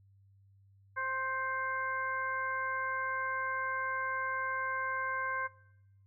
harmonic tone with a mistuned harmonic, 527 Hz, C5, 12 cents sharp, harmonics 1 / 2 / 3 / 4, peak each -45 / -36 / -35 / -44 dBFS, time 0.96-5.48 s, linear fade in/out 20 ms, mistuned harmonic 3, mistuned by -18 cents, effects noise-tail reverb RT60 0.8 s tail -19 dB re dry + added 98 Hz sine -60 dBFS peak until 6.06 s

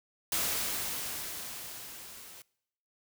white noise with level ramp, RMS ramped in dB -30 to -50 dBFS, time 0.32-2.42 s, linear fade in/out 2 ms, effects noise-tail reverb RT60 0.8 s tail -24 dB re dry

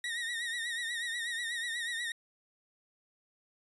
30% pulse tone with vibrato, 1879 Hz, A#6, 13 cents sharp, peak -31 dBFS, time 0.04-2.12 s, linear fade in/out 2 ms, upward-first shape triangle, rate 8.2 Hz, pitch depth 81 cents each way, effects resampled to 24000 Hz

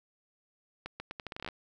accelerating click train, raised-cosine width 0.3 ms, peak -23 dBFS, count 13, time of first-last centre 0.86-1.487 s, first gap 140 ms, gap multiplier 0.79, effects none

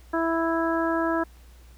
harmonic tone, 329.6 Hz, E4, in tune, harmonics 1 / 2 / 3 / 4 / 5, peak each -25 / -28 / -30 / -31 / -32 dBFS, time 0.13-1.24 s, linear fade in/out 10 ms, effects added 60 Hz sine -47 dBFS peak until 1.77 s + pink hiss -58 dBFS RMS until 1.77 s

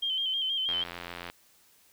sine tone with vibrato, 3136 Hz, G7, in tune, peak -27 dBFS, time 0.02-0.84 s, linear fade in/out 10 ms, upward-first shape square, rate 6.3 Hz, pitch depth 40 cents each way
click train, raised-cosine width 0.3 ms, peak -22 dBFS, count 54, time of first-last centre 0.69-1.3 s, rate 86.9 Hz
effects white hiss -62 dBFS RMS until 1.92 s

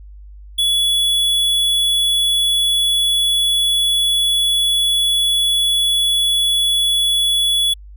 square tone, 3400 Hz, G#7, 40 cents sharp, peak -14 dBFS, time 0.58-7.74 s, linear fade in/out 10 ms, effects added 50 Hz sine -35 dBFS peak until 7.96 s

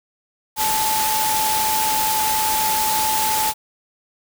sine tone in noise, 870 Hz, A5, 20 cents flat, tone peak -20 dBFS, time 0.56-3.54 s, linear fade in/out 50 ms, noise white, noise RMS -22 dBFS, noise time 0.56-3.54 s, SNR -1 dB, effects none

